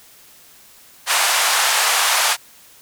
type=band-pass noise; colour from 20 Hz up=pink; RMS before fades=-17 dBFS; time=1.06-2.37 s; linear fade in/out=50 ms; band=760 to 12000 Hz; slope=24 dB/octave; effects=white hiss -47 dBFS RMS until 2.81 s